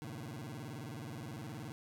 25% pulse tone with vibrato, 130.81 Hz, C3, in tune, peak -39 dBFS, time 0.02-1.72 s, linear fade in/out 0 ms, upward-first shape square, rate 19 Hz, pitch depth 270 cents each way, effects none

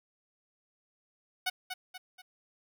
10% pulse tone with echo, 740 Hz, F#5, in tune, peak -20 dBFS, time 1.46-1.5 s, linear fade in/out 10 ms, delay 240 ms, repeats 3, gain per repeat -7 dB, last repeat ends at 2.22 s, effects none

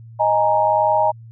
sine chord, D# suspended fourth, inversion none, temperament equal, 622.3 / 830.6 / 932.3 Hz, D#5 / G#5 / A#5, 0 / 0 / 0 cents, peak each -18 dBFS, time 0.19-1.12 s, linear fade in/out 20 ms, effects added 114 Hz sine -37 dBFS peak until 1.31 s

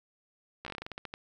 slowing click train, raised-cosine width 0.3 ms, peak -23 dBFS, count 13, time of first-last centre 0.65-1.139 s, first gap 14 ms, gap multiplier 1.18, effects 10-bit

